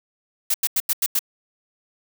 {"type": "noise bursts", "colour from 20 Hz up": "blue", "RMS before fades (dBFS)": -20, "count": 6, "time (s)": [0.5, 1.192], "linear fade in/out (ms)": 5, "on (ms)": 42, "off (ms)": 88, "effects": []}